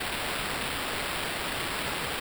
blue noise with sample-and-hold, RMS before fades -32 dBFS, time 0-2.2 s, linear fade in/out 10 ms, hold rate 6300 Hz, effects none

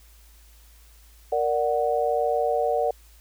sine chord, Bb augmented, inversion none, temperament equal, 466.2 / 587.3 / 740 Hz, Bb4 / D5 / F#5, 0 / 0 / 0 cents, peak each -25 dBFS, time 1.32-2.91 s, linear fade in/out 5 ms, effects added 55 Hz sine -50 dBFS peak until 3.2 s + white hiss -57 dBFS RMS until 3.2 s

